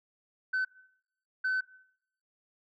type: tone bursts at uneven times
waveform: sine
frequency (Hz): 1519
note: F#6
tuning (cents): +45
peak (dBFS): -25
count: 2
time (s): 0.53-0.65 / 1.44-1.61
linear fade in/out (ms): 10
effects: noise-tail reverb RT60 0.7 s tail -20 dB re dry + tanh soft clip ceiling -25 dBFS